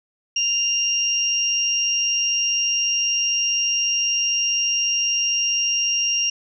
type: tone pair together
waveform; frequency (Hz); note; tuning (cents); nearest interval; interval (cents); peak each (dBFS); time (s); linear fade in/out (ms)
sine; 2794 / 5609; F7 / F8; 0 / +7; octave; 1207; -21; 0.36-6.3; 5
effects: none